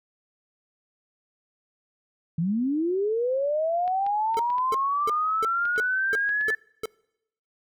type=linear sweep; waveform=sine; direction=up; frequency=155.56 to 1755 Hz; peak=-22 dBFS; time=2.38-6.55 s; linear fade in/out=5 ms
type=clicks; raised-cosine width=0.3 ms; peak=-27 dBFS; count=9; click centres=3.878 / 4.065 / 4.344 / 4.502 / 4.583 / 5.654 / 5.762 / 6.292 / 6.411 s
type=tone bursts; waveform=square; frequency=440 Hz; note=A4; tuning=in tune; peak=-27 dBFS; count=8; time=4.37-6.856 s; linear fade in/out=0 ms; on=22 ms; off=330 ms
effects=noise-tail reverb RT60 0.8 s tail -25 dB re dry